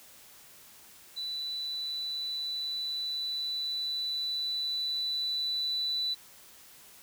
sine tone with level ramp, 3976 Hz, B7, 11 cents sharp, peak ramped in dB -33 to -28 dBFS, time 1.16-6.15 s, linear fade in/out 20 ms, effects white hiss -54 dBFS RMS until 7.02 s

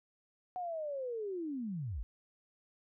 sine linear sweep, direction down, 740 to 43.65 Hz, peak -36 dBFS, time 0.56-2.03 s, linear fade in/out 0 ms, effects none

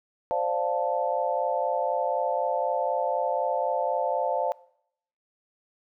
sine chord, D minor seventh, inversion third, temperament equal, 523.3 / 587.3 / 698.5 / 880 Hz, C5 / D5 / F5 / A5, 0 / 0 / 0 / 0 cents, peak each -29 dBFS, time 0.31-4.52 s, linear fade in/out 0 ms, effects noise-tail reverb RT60 0.7 s tail -22 dB re dry

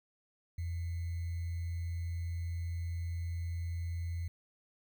sine tone with sample-and-hold, 84.9 Hz, F2, 48 cents flat, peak -34 dBFS, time 0.58-4.28 s, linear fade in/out 5 ms, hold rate 2100 Hz, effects none

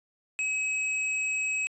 sine tone with tanh clipping, 2555 Hz, D#7, 45 cents sharp, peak -28 dBFS, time 0.39-1.67 s, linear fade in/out 0 ms, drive 16 dB, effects resampled to 22050 Hz

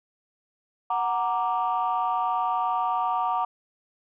sine chord, Gb augmented, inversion none, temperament equal, 740 / 932.3 / 1174.7 Hz, Gb5 / Bb5 / D6, 0 / 0 / 0 cents, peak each -26 / -26 / -27 dBFS, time 0.9-3.45 s, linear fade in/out 5 ms, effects tanh soft clip ceiling -16 dBFS

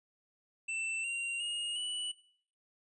square tone with pitch steps, 2670 / 2763 / 2858 / 2957 Hz, E7 / F7 / F7 / F#7, +22 / -19 / +39 / -2 cents, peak -35 dBFS, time 0.68-2.12 s, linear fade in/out 10 ms, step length 360 ms, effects noise-tail reverb RT60 0.6 s tail -20 dB re dry + resampled to 24000 Hz

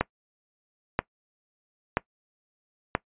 click train, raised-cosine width 0.5 ms, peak -7 dBFS, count 4, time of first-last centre 0.01-2.951 s, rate 1.02 Hz, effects noise-tail reverb RT60 0.1 s tail -21 dB re dry + resampled to 8000 Hz

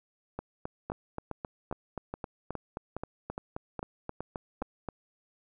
two click trains, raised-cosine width 1 ms, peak -21 / -21 dBFS, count 10 / 18, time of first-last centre 0.9-4.619 / 0.39-4.887 s, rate 2.42 / 3.78 Hz, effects none

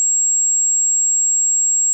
sine tone, 7600 Hz, A#8, 33 cents sharp, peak -13 dBFS, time 0-1.93 s, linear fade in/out 0 ms, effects none

